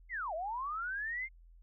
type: linear two-way sweep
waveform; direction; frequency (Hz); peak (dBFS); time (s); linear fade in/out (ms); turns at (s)
sine; down then up; 2143 to 610 to 2143; -35; 0.09-1.29; 50; 0.34
effects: added 42 Hz sine -55 dBFS peak until 1.62 s